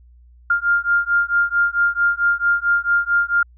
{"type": "beating tone pair", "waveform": "sine", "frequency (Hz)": [1400, 1404.5], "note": ["F6", "F6"], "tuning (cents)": [4, 9], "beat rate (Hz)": 4.5, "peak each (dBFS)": -18, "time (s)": [0.5, 3.43], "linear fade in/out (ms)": 5, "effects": ["added 60 Hz sine -45 dBFS peak until 3.57 s"]}